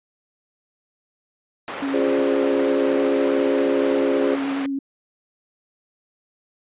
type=band-pass noise; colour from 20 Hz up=pink; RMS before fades=-32 dBFS; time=1.68-4.66 s; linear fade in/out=0 ms; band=370 to 2400 Hz; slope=12 dB/octave
type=tone with vibrato; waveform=sine; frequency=275 Hz; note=C#4; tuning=14 cents flat; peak=-22 dBFS; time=1.82-4.79 s; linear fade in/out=5 ms; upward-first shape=triangle; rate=9.5 Hz; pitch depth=21 cents each way
type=chord; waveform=sine; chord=D half-diminished seventh; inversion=first; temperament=equal; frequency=349.2 / 415.3 / 523.3 / 587.3 Hz; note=F4 / Ab4 / C5 / D5; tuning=0 / 0 / 0 / 0 cents; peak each=-25 / -22 / -23 / -27 dBFS; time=1.93-4.36 s; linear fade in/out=20 ms
effects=resampled to 8000 Hz